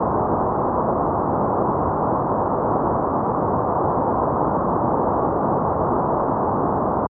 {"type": "low-pass noise", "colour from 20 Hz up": "white", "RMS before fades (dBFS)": -20, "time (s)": [0, 7.07], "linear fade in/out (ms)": 10, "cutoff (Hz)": 1100, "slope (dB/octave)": 48, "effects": ["high-pass 80 Hz 12 dB/octave"]}